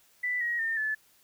sine tone with pitch steps, 1982 / 1895.8 / 1813.3 / 1734.4 Hz, B6 / A#6 / A#6 / A6, +6 / +29 / -48 / -25 cents, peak -27 dBFS, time 0.23-0.95 s, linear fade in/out 10 ms, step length 180 ms, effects white hiss -63 dBFS RMS until 1.23 s

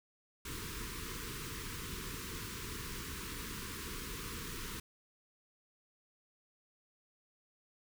pink band-stop noise, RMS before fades -43 dBFS, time 0.45-4.8 s, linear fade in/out 5 ms, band 480 to 960 Hz, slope 96 dB/octave, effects none

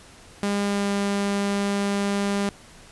sawtooth tone with pitch glide, 202.1 to 200.7 Hz, G#3 to G3, -47 to +41 cents, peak -18 dBFS, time 0.43-2.49 s, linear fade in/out 0 ms, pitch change -12 cents, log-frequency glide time 0.64-0.89 s, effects pink hiss -48 dBFS RMS until 2.91 s + resampled to 24000 Hz

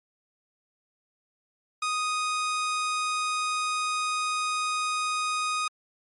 sawtooth tone, 1244.5 Hz, D#6, in tune, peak -22 dBFS, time 1.82-5.68 s, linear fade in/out 5 ms, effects MP3 48 kbps

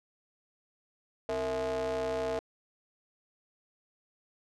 square ring-modulated tone, 98 Hz, G2, in tune, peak -28 dBFS, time 1.29-2.39 s, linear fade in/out 0 ms, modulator 556 Hz, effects low-pass 7000 Hz 12 dB/octave

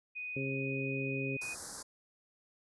sine tone, 2489 Hz, D#7, in tune, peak -38 dBFS, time 0.15-1.55 s, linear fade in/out 20 ms
harmonic tone, 135.1 Hz, C#3, 44 cents flat, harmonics 1 / 2 / 3 / 4, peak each -38 / -39 / -40 / -45 dBFS, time 0.36-1.37 s, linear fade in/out 5 ms
white band-stop noise, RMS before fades -42 dBFS, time 1.41-1.83 s, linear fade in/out 10 ms, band 1700 to 4500 Hz, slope 48 dB/octave
effects resampled to 24000 Hz

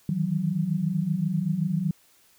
sine tone cluster, 154.2 / 162 / 187.4 Hz, D#3 / E3 / F#3, -15 / -30 / +22 cents, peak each -31 / -27 / -26 dBFS, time 0.09-1.91 s, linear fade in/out 2 ms, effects white hiss -60 dBFS RMS until 2.38 s

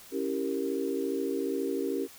sine chord, C# diminished seventh, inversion none, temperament equal, 277.2 / 329.6 / 392 / 466.2 Hz, C#4 / E4 / G4 / Bb4, 0 / 0 / 0 / 0 cents, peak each -33 / -36 / -32 / -35 dBFS, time 0.11-2.08 s, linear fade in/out 50 ms, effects white hiss -51 dBFS RMS until 2.18 s

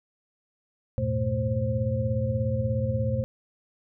sine tone cluster, 81.3 / 101.6 / 118.3 / 220.5 / 528 Hz, E2 / G#2 / A#2 / A3 / C5, -23 / -38 / +26 / +4 / +16 cents, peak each -34 / -30 / -27 / -33 / -30 dBFS, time 0.98-3.24 s, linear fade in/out 0 ms, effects none

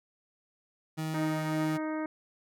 30% pulse tone with pitch glide, 157.7 to 156.61 Hz, D#3 to D#3, +24 to +12 cents, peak -29 dBFS, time 0.97-1.78 s, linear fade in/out 20 ms, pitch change -12 cents, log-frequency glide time 1.14-1.47 s
harmonic tone, 311.1 Hz, D#4, in tune, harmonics 1 / 2 / 3 / 4 / 5 / 6 / 7, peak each -32 / -38 / -42 / -44 / -46 / -48 / -49 dBFS, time 1.14-2.06 s, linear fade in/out 2 ms
effects none

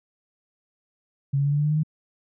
sine tone with pitch steps, 138.59 / 140.85 / 143.15 / 145.48 / 147.85 / 150.26 / 152.71 / 155.2 Hz, C#3 / C#3 / D3 / D3 / D3 / D3 / D#3 / D#3, 0 / +28 / -44 / -16 / +12 / +40 / -32 / -4 cents, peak -19 dBFS, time 1.33-1.834 s, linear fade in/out 10 ms, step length 63 ms, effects none

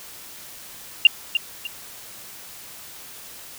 sine tone with echo, 2794 Hz, F7, in tune, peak -6 dBFS, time 1.05-1.07 s, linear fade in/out 2 ms, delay 300 ms, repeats 2, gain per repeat -10 dB, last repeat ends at 1.67 s, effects white hiss -41 dBFS RMS until 3.58 s

